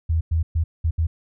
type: tone bursts at uneven times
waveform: sine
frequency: 81.3 Hz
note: E2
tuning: 23 cents flat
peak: -17 dBFS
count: 5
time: 0.09-0.21 / 0.31-0.43 / 0.55-0.64 / 0.84-0.91 / 0.98-1.07 s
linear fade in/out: 10 ms
effects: none